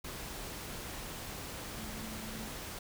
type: tone in noise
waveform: sine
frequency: 218.9 Hz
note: A3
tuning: 9 cents flat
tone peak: -45 dBFS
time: 1.77-2.49 s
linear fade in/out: 5 ms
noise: pink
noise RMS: -43 dBFS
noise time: 0.04-2.79 s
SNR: -5 dB
effects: none